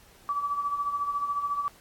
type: tone with tremolo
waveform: sine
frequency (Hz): 1151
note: D6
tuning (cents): -35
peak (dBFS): -24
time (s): 0.29-1.68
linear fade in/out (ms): 0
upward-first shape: sine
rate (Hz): 14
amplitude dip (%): 60
effects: pink hiss -56 dBFS RMS until 1.8 s + AAC 64 kbps